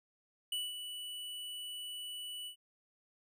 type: tone with ADSR envelope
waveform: square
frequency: 2960 Hz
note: F#7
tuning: in tune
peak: -34 dBFS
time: 0.52-2.56 s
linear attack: 4 ms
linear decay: 200 ms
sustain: -8 dB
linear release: 93 ms
effects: none